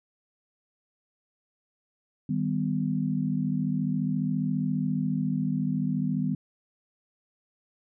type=chord; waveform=sine; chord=Eb augmented; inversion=none; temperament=equal with one note detuned; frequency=155.56 / 196 / 250.4 Hz; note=Eb3 / G3 / B3; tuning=0 / 0 / +24 cents; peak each=-29 dBFS; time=2.29-6.35 s; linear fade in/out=5 ms; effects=none